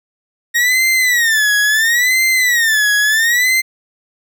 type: tone with vibrato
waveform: 40% pulse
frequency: 1864.7 Hz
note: A#6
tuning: in tune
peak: -10 dBFS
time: 0.54-3.62 s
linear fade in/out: 20 ms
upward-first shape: sine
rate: 0.73 Hz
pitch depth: 190 cents each way
effects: none